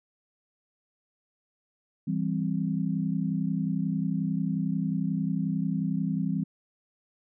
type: chord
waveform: sine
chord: C major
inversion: first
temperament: equal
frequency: 164.81 / 196 / 261.6 Hz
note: E3 / G3 / C4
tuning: 0 / 0 / 0 cents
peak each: -29 / -29 / -32 dBFS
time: 2.07-6.44 s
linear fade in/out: 10 ms
effects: none